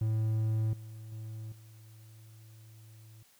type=tone with level steps; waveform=triangle; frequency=110 Hz; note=A2; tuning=in tune; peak=-25 / -41 / -37 / -49 dBFS; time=0.01-3.23 s; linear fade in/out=5 ms; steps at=0.73 / 1.12 / 1.52 s; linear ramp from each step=2 ms; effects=white hiss -64 dBFS RMS until 3.39 s